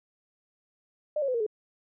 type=tone with pitch steps; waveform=sine; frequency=603 / 553 / 507.1 / 465 / 426.4 Hz; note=D5 / C#5 / B4 / A#4 / G#4; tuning=+46 / -4 / +46 / -4 / +46 cents; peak=-25 dBFS; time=1.16-1.465 s; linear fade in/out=5 ms; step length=61 ms; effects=none